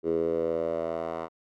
10% pulse tone with band-pass filter sweep, 82.4 Hz, E2, in tune, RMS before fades -29 dBFS, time 0.03-1.29 s, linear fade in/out 50 ms, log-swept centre 390 to 820 Hz, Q 4.6, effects none

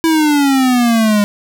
square exponential sweep, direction down, 329.6 to 203.3 Hz, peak -10 dBFS, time 0.04-1.24 s, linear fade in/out 0 ms, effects none

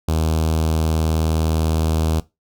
sawtooth tone with notch filter, 79.6 Hz, D#2, 40 cents sharp, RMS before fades -19 dBFS, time 0.08-2.2 s, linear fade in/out 5 ms, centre 1900 Hz, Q 1.1, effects noise-tail reverb RT60 0.2 s tail -17 dB re dry

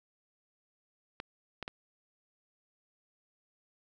clicks, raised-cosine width 0.3 ms, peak -22 dBFS, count 3, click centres 1.201 / 1.627 / 1.679 s, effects none

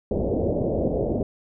white low-pass noise, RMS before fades -24 dBFS, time 0.11-1.23 s, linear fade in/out 2 ms, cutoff 620 Hz, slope 48 dB/octave, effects none

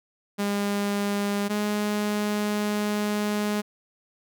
sawtooth tone pair in turn, 202.7 / 208.5 Hz, G#3 / G#3, -42 / +7 cents, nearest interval unison, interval 49 cents, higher second, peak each -20 / -20 dBFS, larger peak neither, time 0.38-1.49 / 1.49-3.62 s, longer second, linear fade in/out 20 ms, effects none

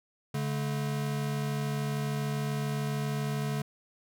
square tone pair together, 143.28 / 216.3 Hz, D3 / A3, -42 / -29 cents, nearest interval perfect fifth, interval 713 cents, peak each -31 / -37 dBFS, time 0.34-3.62 s, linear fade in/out 5 ms, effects none

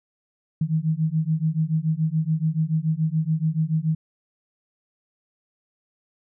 sine beating tone pair, 155.1 / 162.1 Hz, D#3 / E3, -5 / -29 cents, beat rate 7 Hz, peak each -23 dBFS, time 0.61-3.95 s, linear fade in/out 5 ms, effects none

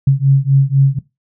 sine beating tone pair, 135 / 139 Hz, C#3 / C#3, -45 / +5 cents, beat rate 4 Hz, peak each -11 dBFS, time 0.07-0.99 s, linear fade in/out 5 ms, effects noise-tail reverb RT60 0.2 s tail -18 dB re dry

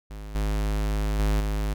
square tone with level steps, 51.91 Hz, G#1, in tune, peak -36 / -24 / -21 / -25 dBFS, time 0.1-1.74 s, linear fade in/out 10 ms, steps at 0.35 / 1.19 / 1.4 s, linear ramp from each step 2 ms, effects none

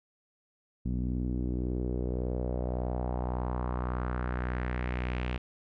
sawtooth tone with low-pass filter sweep, 61.74 Hz, B1, in tune, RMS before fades -32 dBFS, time 0.85-5.38 s, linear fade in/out 10 ms, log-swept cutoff 220 to 2800 Hz, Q 2.5, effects none

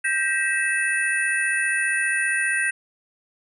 sine tone cluster, 1573 / 1905 / 1980 / 2616 / 9490 Hz, G6 / A#6 / B6 / E7 / D9, +6 / +37 / +4 / -14 / +17 cents, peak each -24 / -24 / -33 / -27 / -31 dBFS, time 0.04-2.71 s, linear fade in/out 10 ms, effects none

